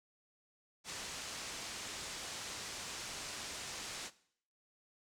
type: low-pass noise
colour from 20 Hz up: white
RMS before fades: -45 dBFS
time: 0.84-4.11 s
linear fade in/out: 50 ms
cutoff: 7700 Hz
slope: 24 dB/octave
effects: noise-tail reverb RT60 0.6 s tail -18 dB re dry